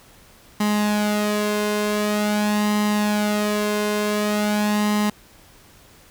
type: tone with flanger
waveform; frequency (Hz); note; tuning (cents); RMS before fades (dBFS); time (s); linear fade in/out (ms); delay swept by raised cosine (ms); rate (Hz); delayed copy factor
sawtooth; 209.2; G#3; +13; -21; 0.6-5.1; 5; 1 to 1.94; 0.46; +0.6
effects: pink hiss -50 dBFS RMS until 6.1 s